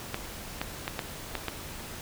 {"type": "clicks", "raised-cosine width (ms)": 0.3, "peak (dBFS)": -14, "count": 6, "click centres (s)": [0.144, 0.615, 0.879, 0.992, 1.353, 1.483], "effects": ["pink hiss -41 dBFS RMS until 2.01 s"]}